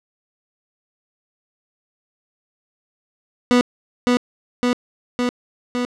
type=tone with echo; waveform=30% pulse; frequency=245.8 Hz; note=B3; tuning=8 cents flat; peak=-9 dBFS; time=3.51-3.61 s; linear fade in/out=0 ms; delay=560 ms; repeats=4; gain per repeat=-2 dB; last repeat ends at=5.85 s; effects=low-pass 6000 Hz 12 dB/octave